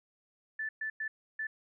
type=tone bursts at uneven times; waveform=sine; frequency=1754 Hz; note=A6; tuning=6 cents flat; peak=-33 dBFS; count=4; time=0.59-0.69 / 0.81-0.9 / 1-1.08 / 1.39-1.47 s; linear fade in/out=5 ms; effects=none